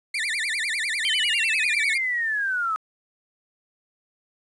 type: tone with vibrato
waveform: 35% pulse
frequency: 2048 Hz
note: C7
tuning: 38 cents flat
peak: -22 dBFS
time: 0.14-1.98 s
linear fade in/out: 5 ms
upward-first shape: sine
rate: 10 Hz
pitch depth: 280 cents each way
type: linear sweep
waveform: sine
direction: down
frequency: 3136 to 1258 Hz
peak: -22 dBFS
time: 1.05-2.76 s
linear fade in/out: 0 ms
effects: resampled to 24000 Hz + 9-bit